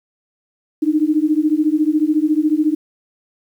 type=beating tone pair; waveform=sine; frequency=300 / 314 Hz; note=D4 / D#4; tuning=+37 / +16 cents; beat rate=14 Hz; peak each=-16 dBFS; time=0.82-2.75 s; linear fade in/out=10 ms; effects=8-bit